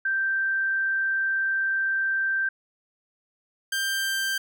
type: tone pair in turn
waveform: sine / sawtooth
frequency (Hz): 1567 / 1575.1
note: G6 / G6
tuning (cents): -1 / +8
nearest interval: unison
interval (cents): 9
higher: second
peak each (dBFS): -22 / -21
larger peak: second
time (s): 0.05-2.49 / 3.72-4.38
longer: first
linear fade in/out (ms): 5
effects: none